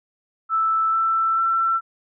sine tone with pitch steps, 1318.5 / 1330.7 / 1343.1 Hz, E6 / E6 / E6, 0 / +16 / +32 cents, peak -17 dBFS, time 0.49-1.81 s, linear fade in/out 50 ms, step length 440 ms, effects none

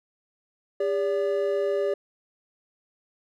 triangle tone pair together, 403 / 575 Hz, G4 / D5, +48 / -37 cents, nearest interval tritone, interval 615 cents, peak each -23 / -24 dBFS, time 0.8-1.94 s, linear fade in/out 5 ms, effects none

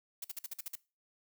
blue noise bursts, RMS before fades -40 dBFS, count 8, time 0.22-0.755 s, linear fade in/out 5 ms, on 24 ms, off 49 ms, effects noise-tail reverb RT60 0.3 s tail -21 dB re dry

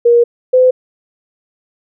sine tone pair in turn, 473.9 / 509.4 Hz, A#4 / C5, +28 / -46 cents, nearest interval minor second, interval 126 cents, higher second, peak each -5 dBFS, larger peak neither, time 0.05-0.24 / 0.53-0.71 s, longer first, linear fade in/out 10 ms, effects none

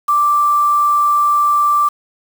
sine tone with quantisation, 1174.7 Hz, D6, in tune, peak -10 dBFS, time 0.08-1.89 s, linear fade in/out 10 ms, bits 5, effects none

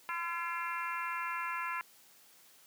harmonic tone with a mistuned harmonic, 340.2 Hz, F4, 45 cents flat, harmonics 3 / 4 / 5 / 6 / 7 / 8, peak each -38 / -40 / -42 / -44 / -45 / -46 dBFS, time 0.09-1.81 s, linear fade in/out 0 ms, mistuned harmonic 6, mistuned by +55 cents, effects white hiss -61 dBFS RMS until 2.66 s + high-pass 150 Hz 12 dB/octave

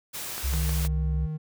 white noise, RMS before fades -35 dBFS, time 0.13-0.88 s, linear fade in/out 20 ms
click train, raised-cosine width 0.5 ms, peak -21 dBFS, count 4, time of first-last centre 0.38-0.849 s, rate 6.39 Hz
sine tone with pitch glide, 65.8 to 66.26 Hz, C2 to C2, +10 to +22 cents, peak -24 dBFS, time 0.43-1.27 s, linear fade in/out 20 ms, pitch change +12 cents, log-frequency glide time 1.02-1.08 s
triangle tone with vibrato, 155.56 Hz, D#3, in tune, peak -27 dBFS, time 0.52-1.38 s, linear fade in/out 20 ms, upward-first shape triangle, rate 4.5 Hz, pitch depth 11 cents each way
effects none

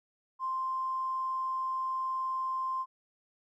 triangle tone with tanh clipping, 1046.5 Hz, C6, in tune, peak -30 dBFS, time 0.39-2.86 s, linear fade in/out 50 ms, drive 3 dB, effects none

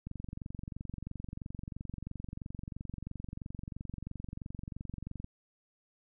click train, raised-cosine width 5 ms, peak -28 dBFS, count 120, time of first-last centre 0.07-5.244 s, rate 23 Hz, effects none

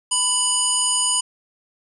harmonic tone, 987.8 Hz, B5, in tune, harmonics 1 / 3 / 5 / 7 / 9 / 10, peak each -28 / -24 / -29 / -24 / -21 / -28 dBFS, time 0.11-1.21 s, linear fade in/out 10 ms, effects none

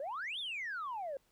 sine exponential two-way sweep, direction up then down, 523.3 to 3684 to 523.3 Hz, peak -36 dBFS, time 0-1.17 s, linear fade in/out 2 ms, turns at 0.39 s, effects tanh soft clip ceiling -34 dBFS + pink hiss -73 dBFS RMS until 1.31 s

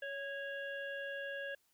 harmonic tone with a mistuned harmonic, 558 Hz, C#5, 11 cents sharp, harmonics 1 / 3 / 5 / 6, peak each -43 / -42 / -51 / -59 dBFS, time 0.02-1.55 s, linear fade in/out 5 ms, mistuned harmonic 3, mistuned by -27 cents, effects white hiss -75 dBFS RMS until 1.73 s

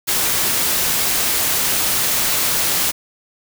white noise, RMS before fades -18 dBFS, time 0.07-2.92 s, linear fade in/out 20 ms, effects none

